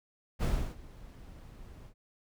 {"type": "noise with ADSR envelope", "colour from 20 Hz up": "brown", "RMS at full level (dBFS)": -27, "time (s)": [0.39, 1.94], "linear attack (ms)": 40, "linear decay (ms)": 320, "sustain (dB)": -22, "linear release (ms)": 75, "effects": []}